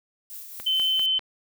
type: noise with tremolo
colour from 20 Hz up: violet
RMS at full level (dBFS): -38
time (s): 0.3-1.06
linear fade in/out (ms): 0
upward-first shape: triangle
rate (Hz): 4.3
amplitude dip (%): 45
type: click train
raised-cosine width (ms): 0.3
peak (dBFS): -21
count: 4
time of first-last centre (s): 0.6-1.193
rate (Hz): 5.06
type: tone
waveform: sine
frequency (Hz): 3066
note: G7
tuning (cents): -39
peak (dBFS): -20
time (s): 0.66-1.19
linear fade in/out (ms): 10
effects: none